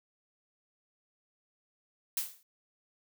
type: noise with exponential decay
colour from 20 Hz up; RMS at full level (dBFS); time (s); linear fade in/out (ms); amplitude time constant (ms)
blue; -29; 2.17-2.43; 2; 55
effects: none